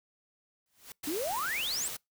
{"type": "noise with exponential growth", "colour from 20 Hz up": "white", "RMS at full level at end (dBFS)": -43, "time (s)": [0.66, 0.92], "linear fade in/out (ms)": 1, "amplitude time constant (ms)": 55}
{"type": "noise", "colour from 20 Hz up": "white", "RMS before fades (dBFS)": -39, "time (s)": [1.03, 1.97], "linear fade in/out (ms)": 10}
{"type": "exponential sweep", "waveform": "sine", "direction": "up", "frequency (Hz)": [277.2, 8520], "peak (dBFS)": -31, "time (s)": [1.07, 1.88], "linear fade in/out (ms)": 5}
{"effects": ["noise-tail reverb RT60 0.2 s tail -26 dB re dry"]}